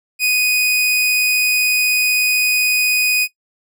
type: tone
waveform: sawtooth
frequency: 2489 Hz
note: D#7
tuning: in tune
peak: -10 dBFS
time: 0.19-3.28 s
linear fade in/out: 50 ms
effects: noise-tail reverb RT60 0.1 s tail -18 dB re dry